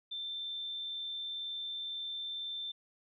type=tone; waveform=sine; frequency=3559 Hz; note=A7; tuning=19 cents sharp; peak=-37 dBFS; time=0.11-2.72 s; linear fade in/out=10 ms; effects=none